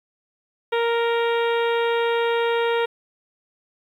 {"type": "harmonic tone", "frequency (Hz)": 466.2, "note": "A#4", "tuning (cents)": 0, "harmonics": [1, 2, 3, 4, 5, 6, 7, 8], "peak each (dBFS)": [-20, -26, -30, -32, -34, -36, -37, -38], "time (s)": [0.72, 2.86], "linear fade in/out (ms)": 10, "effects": ["9-bit"]}